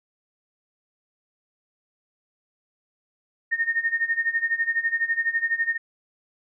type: tone with tremolo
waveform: sine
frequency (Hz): 1837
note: A#6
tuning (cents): -26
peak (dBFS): -18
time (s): 3.51-5.78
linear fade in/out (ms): 20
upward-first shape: sine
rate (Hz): 12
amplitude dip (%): 85
effects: none